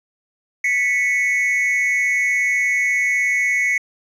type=tone pair together; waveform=triangle; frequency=1975.5 / 2212 Hz; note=B6 / C#7; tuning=0 / -4 cents; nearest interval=major second; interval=196 cents; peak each=-17 / -15 dBFS; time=0.64-3.78 s; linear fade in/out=5 ms; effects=tanh soft clip ceiling -10 dBFS + resampled to 32000 Hz